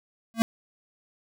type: tone with exponential growth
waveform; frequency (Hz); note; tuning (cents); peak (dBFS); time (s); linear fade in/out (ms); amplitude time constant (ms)
square; 227.1; A#3; -45; -15; 0.34-0.42; 0; 17
effects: none